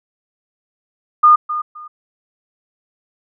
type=tone with echo; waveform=sine; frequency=1219 Hz; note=D#6; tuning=36 cents flat; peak=-5 dBFS; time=1.23-1.36 s; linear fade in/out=10 ms; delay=260 ms; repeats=2; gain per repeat=-13 dB; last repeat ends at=1.88 s; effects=none